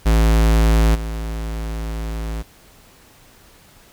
square tone with level steps, 55 Hz, A1, in tune, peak -12 / -24 dBFS, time 0.05-2.43 s, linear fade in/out 20 ms, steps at 0.94 s, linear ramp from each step 20 ms, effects pink hiss -49 dBFS RMS until 3.92 s

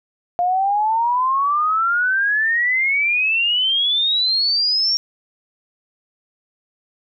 sine exponential sweep, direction up, 698.5 to 5588 Hz, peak -15 dBFS, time 0.39-4.97 s, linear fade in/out 0 ms, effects none

